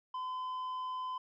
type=tone with tanh clipping; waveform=sine; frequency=1019 Hz; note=C6; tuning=46 cents flat; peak=-37 dBFS; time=0.14-1.18 s; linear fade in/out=5 ms; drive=5 dB; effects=none